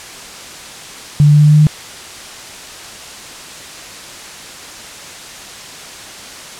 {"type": "tone with pitch steps", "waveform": "sine", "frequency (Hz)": [146.83, 147.68, 148.54, 149.4, 150.26, 151.13, 152.01], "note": ["D3", "D3", "D3", "D3", "D3", "D3", "D#3"], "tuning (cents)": [0, 10, 20, 30, 40, 50, -40], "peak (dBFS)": -4, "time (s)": [1.2, 1.669], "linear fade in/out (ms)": 0, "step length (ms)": 67, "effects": ["white hiss -31 dBFS RMS until 6.59 s", "low-pass 8000 Hz 12 dB/octave"]}